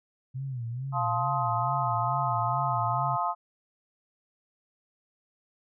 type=tone with vibrato; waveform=sine; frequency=125.5 Hz; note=B2; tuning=28 cents sharp; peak=-31 dBFS; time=0.34-3.17 s; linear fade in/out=20 ms; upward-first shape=sine; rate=2.3 Hz; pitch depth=150 cents each way
type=chord; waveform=sine; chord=F dominant seventh; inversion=none; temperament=just; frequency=698.5 / 873.1 / 1047.7 / 1257.2 Hz; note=F5 / A5 / C6 / Eb6; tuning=0 / -14 / +2 / +18 cents; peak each=-31 dBFS; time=0.92-3.35 s; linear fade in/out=50 ms
effects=none